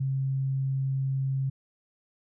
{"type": "tone", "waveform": "sine", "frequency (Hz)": 134.5, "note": "C3", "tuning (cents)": 48, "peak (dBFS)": -25, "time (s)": [0, 1.5], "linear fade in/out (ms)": 10, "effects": []}